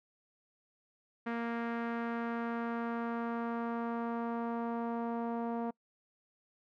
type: tone with low-pass filter sweep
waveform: sawtooth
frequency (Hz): 233.1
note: A#3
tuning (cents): 0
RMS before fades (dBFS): -36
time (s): 1.26-5.71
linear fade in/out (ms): 10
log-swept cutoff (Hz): 1800 to 860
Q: 1.7
effects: noise-tail reverb RT60 0.1 s tail -26 dB re dry